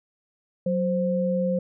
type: tone pair together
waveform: sine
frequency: 185 / 523.3 Hz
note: F#3 / C5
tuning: 0 / 0 cents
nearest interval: octave + tritone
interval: 1800 cents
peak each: -24 dBFS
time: 0.66-1.59 s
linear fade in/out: 5 ms
effects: none